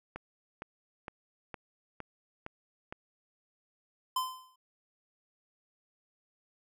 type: click train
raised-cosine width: 0.5 ms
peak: -25 dBFS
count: 7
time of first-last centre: 0.16-2.925 s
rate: 2.17 Hz
type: tone with exponential decay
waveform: square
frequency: 1028 Hz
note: C6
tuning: 31 cents flat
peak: -27 dBFS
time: 4.16-4.56 s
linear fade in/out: 5 ms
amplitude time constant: 85 ms
effects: none